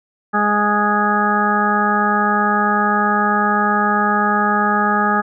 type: harmonic tone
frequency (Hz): 207.7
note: G#3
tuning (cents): 0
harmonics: 1 / 2 / 3 / 4 / 6 / 7 / 8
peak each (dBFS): -20 / -25 / -28 / -19 / -18 / -28 / -21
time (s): 0.33-5.22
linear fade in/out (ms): 20
effects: none